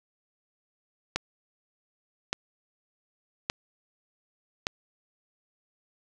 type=click train; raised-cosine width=0.2 ms; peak=-9 dBFS; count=4; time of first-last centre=1.16-4.669 s; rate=0.855 Hz; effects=none